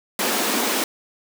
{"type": "high-pass noise", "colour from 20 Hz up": "pink", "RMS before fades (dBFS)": -22, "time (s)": [0.19, 0.84], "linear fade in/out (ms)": 2, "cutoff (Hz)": 200, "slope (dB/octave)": 96, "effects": []}